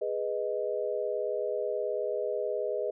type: chord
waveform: sine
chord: G# minor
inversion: none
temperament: equal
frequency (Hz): 415.3 / 493.9 / 622.3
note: G#4 / B4 / D#5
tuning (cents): 0 / 0 / 0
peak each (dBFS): -33 / -33 / -33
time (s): 0.01-2.91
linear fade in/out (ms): 10
effects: none